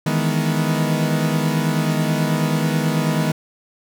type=chord; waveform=40% pulse; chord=E major seventh; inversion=third; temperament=equal; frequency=155.56 / 164.81 / 207.7 / 246.9 Hz; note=D#3 / E3 / G#3 / B3; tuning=0 / 0 / 0 / 0 cents; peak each=-19 / -24 / -24 / -24 dBFS; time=0.06-3.32 s; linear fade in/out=5 ms; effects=none